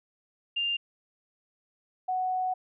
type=tone pair in turn; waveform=sine; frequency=2798 / 741.5 Hz; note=F7 / F#5; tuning=+3 / +4 cents; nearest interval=octave + major seventh; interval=2299 cents; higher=first; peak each=-26 dBFS; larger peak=neither; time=0.56-0.77 / 2.08-2.54 s; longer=second; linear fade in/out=10 ms; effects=none